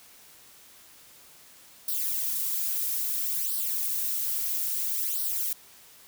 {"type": "noise with flanger", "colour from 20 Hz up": "violet", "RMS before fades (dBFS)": -29, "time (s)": [1.88, 5.53], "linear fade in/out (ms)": 2, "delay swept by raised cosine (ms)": [0.21, 3.81], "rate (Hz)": 0.6, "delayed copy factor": 0.8, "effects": ["white hiss -53 dBFS RMS until 6.07 s"]}